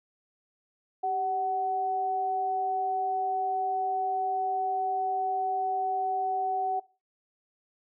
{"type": "tone pair together", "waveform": "sine", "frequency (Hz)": [392, 750.8], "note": ["G4", "F#5"], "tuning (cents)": [0, 25], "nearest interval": "major seventh", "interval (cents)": 1125, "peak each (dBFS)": [-37, -26], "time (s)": [1.03, 6.8], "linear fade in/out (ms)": 10, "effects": ["noise-tail reverb RT60 0.3 s tail -20 dB re dry"]}